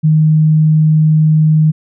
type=tone; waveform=sine; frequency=155.56 Hz; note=D#3; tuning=in tune; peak=-6 dBFS; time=0.03-1.72 s; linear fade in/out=20 ms; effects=none